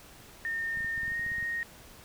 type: tone with pitch glide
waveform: sine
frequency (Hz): 1824 to 1862.3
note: A#6 to A#6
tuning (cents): -38 to -2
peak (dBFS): -30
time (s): 0.45-1.63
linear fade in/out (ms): 0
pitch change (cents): +36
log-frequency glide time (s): 1.04-1.17
type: clicks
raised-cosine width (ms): 5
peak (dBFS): -34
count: 12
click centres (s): 0.773 / 0.806 / 0.846 / 0.978 / 1.033 / 1.08 / 1.119 / 1.195 / 1.264 / 1.318 / 1.383 / 1.427
effects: pink hiss -52 dBFS RMS until 2.04 s